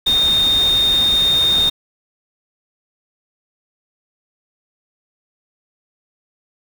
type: tone in noise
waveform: sine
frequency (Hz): 3670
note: A#7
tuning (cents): -28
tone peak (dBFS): -12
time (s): 0.06-1.7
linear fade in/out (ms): 10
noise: pink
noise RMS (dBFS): -27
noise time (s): 0.06-1.7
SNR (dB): +12
effects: none